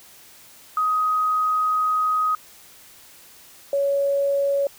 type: tone pair in turn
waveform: sine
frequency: 1256 / 559.5 Hz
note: D#6 / C#5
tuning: +16 / +16 cents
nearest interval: octave + major second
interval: 1400 cents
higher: first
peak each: -18 dBFS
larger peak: neither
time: 0.77-2.35 / 3.73-4.67 s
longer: first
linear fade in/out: 2 ms
effects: white hiss -48 dBFS RMS until 4.78 s